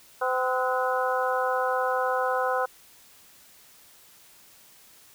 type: harmonic tone with a mistuned harmonic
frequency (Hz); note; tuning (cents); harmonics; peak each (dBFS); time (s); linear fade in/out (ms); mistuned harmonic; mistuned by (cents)
256; C4; -38; 2 / 3 / 4 / 5 / 6; -27 / -29 / -30 / -31 / -32; 0.21-2.66; 10; 6; -71
effects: white hiss -54 dBFS RMS until 5.14 s